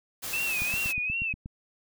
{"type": "noise", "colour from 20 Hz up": "white", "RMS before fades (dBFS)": -35, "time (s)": [0.22, 0.93], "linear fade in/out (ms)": 20}
{"type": "tone with vibrato", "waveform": "sine", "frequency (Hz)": 2598, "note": "E7", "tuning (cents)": -26, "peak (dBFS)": -27, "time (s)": [0.33, 1.33], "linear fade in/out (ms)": 5, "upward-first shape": "sine", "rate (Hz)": 2.6, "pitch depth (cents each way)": 100}
{"type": "click train", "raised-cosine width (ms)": 5, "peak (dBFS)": -26, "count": 8, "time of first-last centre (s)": [0.62, 1.459], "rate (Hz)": 8.34}
{"effects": []}